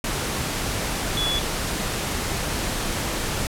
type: tone in noise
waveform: sine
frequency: 3413 Hz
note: G#7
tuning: 47 cents sharp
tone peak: -23 dBFS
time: 1.17-1.39 s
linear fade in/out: 2 ms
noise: pink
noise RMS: -26 dBFS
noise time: 0.04-3.47 s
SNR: 0 dB
effects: low-pass 12000 Hz 12 dB/octave